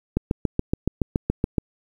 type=click train; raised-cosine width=3 ms; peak=-7 dBFS; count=11; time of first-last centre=0.17-1.582 s; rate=7.08 Hz; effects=8-bit